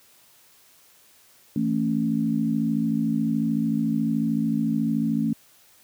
sine chord, A major, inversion second, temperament equal with one note detuned, 164.81 / 223.5 / 277.2 Hz, E3 / A3 / C#4, 0 / +27 / 0 cents, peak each -28 / -23 / -26 dBFS, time 1.56-5.33 s, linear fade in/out 2 ms, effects white hiss -56 dBFS RMS until 5.83 s + high-pass 60 Hz 12 dB/octave

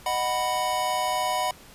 square chord, B major, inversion first, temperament just, 617.4 / 740.8 / 987.8 Hz, D#5 / F#5 / B5, -14 / +2 / 0 cents, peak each -32 / -28 / -28 dBFS, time 0.06-1.51 s, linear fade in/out 2 ms, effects pink hiss -49 dBFS RMS until 1.74 s + resampled to 32000 Hz

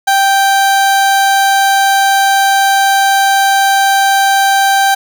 30% pulse tone, 784 Hz, G5, in tune, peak -5 dBFS, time 0.07-4.95 s, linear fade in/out 10 ms, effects none

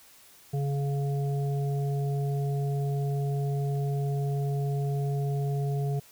harmonic tone, 140.4 Hz, C#3, 22 cents sharp, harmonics 1 / 3 / 5, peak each -26 / -36 / -40 dBFS, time 0.53-6 s, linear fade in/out 10 ms, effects white hiss -55 dBFS RMS until 6.11 s

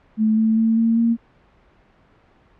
sine tone with pitch steps, 217.8 / 221.1 / 224.4 / 227.8 / 231.3 Hz, A3 / A3 / A3 / A#3 / A#3, -17 / +9 / +34 / -40 / -13 cents, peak -14 dBFS, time 0.17-1.17 s, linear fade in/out 50 ms, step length 200 ms, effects pink hiss -55 dBFS RMS until 2.59 s + low-pass 2000 Hz 12 dB/octave

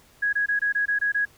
sine tone bursts, 1661.2 Hz, G#6, in tune, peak -20 dBFS, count 8, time 0.22-1.254 s, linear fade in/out 10 ms, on 110 ms, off 22 ms, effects pink hiss -56 dBFS RMS until 1.37 s

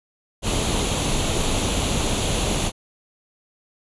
pink noise with comb filter, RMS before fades -22 dBFS, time 0.42-2.72 s, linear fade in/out 50 ms, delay 0.29 ms, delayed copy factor +0.55, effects resampled to 24000 Hz

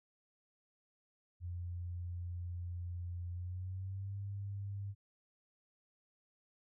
sine tone with pitch glide, 87.8 to 99.7 Hz, F2 to G2, +10 to +30 cents, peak -39 dBFS, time 1.4-4.95 s, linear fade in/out 50 ms, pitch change +220 cents, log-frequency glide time 3.31-4.17 s, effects none

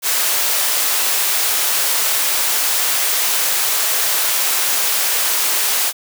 white high-pass noise, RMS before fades -17 dBFS, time 0.02-5.93 s, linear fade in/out 50 ms, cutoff 520 Hz, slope 12 dB/octave, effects none

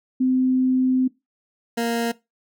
sine / 20% pulse tone pair in turn, 257.5 / 233 Hz, C4 / A#3, -28 / -1 cents, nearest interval major second, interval 173 cents, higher first, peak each -16 dBFS, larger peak neither, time 0.2-1.08 / 1.77-2.12 s, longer first, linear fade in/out 10 ms, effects noise-tail reverb RT60 0.2 s tail -19 dB re dry

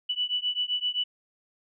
sine beating tone pair, 2960 / 2967.7 Hz, F#7 / F#7, 0 / +5 cents, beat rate 7.7 Hz, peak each -29 dBFS, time 0.09-1.04 s, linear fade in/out 10 ms, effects none

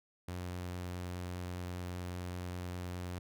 sawtooth tone, 89.5 Hz, F2, 43 cents sharp, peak -35 dBFS, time 0.28-3.19 s, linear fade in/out 5 ms, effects none

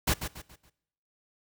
pink noise with echo, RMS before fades -25 dBFS, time 0.07-0.14 s, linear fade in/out 10 ms, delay 140 ms, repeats 4, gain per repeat -9 dB, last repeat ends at 0.7 s, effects noise-tail reverb RT60 0.8 s tail -21 dB re dry

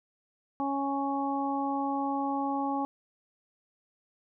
harmonic tone, 277.2 Hz, C#4, in tune, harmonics 1 / 2 / 3 / 4, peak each -31 / -39 / -31 / -37 dBFS, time 0.6-2.85 s, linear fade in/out 0 ms, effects none

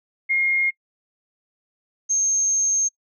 sine tone pair in turn, 2137 / 6404 Hz, C7 / G8, +36 / +36 cents, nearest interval octave + perfect fifth, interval 1900 cents, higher second, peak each -17 dBFS, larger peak neither, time 0.29-0.71 / 2.09-2.89 s, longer second, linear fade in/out 20 ms, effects noise-tail reverb RT60 0.1 s tail -26 dB re dry

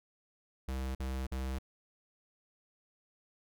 square tone bursts, 65.5 Hz, C2, 2 cents sharp, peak -35 dBFS, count 3, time 0.68-1.586 s, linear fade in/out 5 ms, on 270 ms, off 48 ms, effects none

